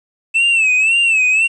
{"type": "tone with vibrato", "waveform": "triangle", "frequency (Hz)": 2637, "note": "E7", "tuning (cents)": 0, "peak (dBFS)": -9, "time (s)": [0.34, 1.48], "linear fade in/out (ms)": 20, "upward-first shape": "sine", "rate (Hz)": 1.9, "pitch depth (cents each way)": 98, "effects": ["resampled to 24000 Hz", "8-bit"]}